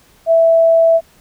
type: tone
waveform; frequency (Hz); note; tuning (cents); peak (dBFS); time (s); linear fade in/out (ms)
sine; 659.3; E5; 0; -7; 0.26-1.01; 50
effects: pink hiss -50 dBFS RMS until 1.2 s